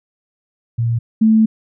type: tone pair in turn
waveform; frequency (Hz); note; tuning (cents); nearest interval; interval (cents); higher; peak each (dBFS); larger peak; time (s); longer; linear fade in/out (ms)
sine; 116.54 / 220; A#2 / A3; 0 / 0; major seventh; 1100; second; -14 / -8; second; 0.78-0.99 / 1.21-1.46; second; 10
effects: none